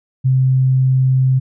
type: tone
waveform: sine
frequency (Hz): 130.7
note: C3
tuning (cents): -1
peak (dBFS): -10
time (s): 0.24-1.4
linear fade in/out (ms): 20
effects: none